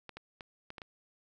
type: clicks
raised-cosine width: 0.3 ms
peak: -28 dBFS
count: 6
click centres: 0.093 / 0.17 / 0.408 / 0.704 / 0.782 / 0.818 s
effects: none